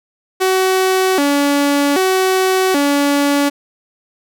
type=tone with vibrato; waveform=sawtooth; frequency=327.5 Hz; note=E4; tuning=11 cents flat; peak=-8 dBFS; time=0.4-3.5 s; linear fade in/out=20 ms; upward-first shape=square; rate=0.64 Hz; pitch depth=240 cents each way; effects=none